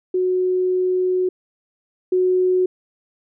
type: tone pair in turn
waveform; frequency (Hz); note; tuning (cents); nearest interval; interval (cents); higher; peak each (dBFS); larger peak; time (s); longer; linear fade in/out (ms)
sine; 367.5 / 367.5; F#4 / F#4; -12 / -12; unison; 0; neither; -16 / -14; second; 0.14-1.29 / 2.12-2.66; first; 5
effects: none